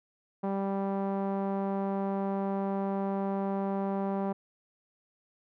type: tone with low-pass filter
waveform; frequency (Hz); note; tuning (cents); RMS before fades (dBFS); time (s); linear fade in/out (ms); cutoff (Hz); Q
sawtooth; 196; G3; 0; -31; 0.43-4.33; 10; 860; 1.8
effects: none